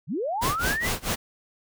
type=linear sweep; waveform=sine; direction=up; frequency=110.8 to 2093 Hz; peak=-25 dBFS; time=0.07-0.9 s; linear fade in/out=50 ms
type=noise with tremolo; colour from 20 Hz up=pink; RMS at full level=-25 dBFS; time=0.41-1.16 s; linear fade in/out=20 ms; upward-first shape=sine; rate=4.6 Hz; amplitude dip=95%
effects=none